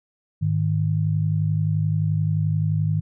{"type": "tone pair together", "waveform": "sine", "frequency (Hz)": [103.59, 155.1], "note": ["G#2", "D#3"], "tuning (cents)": [-4, -5], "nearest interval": "perfect fifth", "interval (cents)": 699, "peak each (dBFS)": [-22, -21], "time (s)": [0.41, 3.01], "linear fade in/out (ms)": 20, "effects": []}